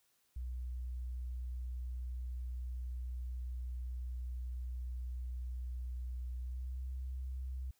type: tone with pitch glide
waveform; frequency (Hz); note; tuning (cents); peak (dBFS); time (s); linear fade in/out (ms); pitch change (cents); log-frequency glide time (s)
sine; 61.8 to 64.31; B1 to C2; +2 to -29; -38; 0.36-7.71; 5; +69; 6.37-6.86
effects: white hiss -75 dBFS RMS until 7.79 s